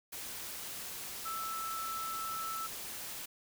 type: tone in noise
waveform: sine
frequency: 1318.5 Hz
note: E6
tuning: in tune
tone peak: -37 dBFS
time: 1.25-2.67 s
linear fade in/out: 10 ms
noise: white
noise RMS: -43 dBFS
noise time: 0.12-3.26 s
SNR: +3 dB
effects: none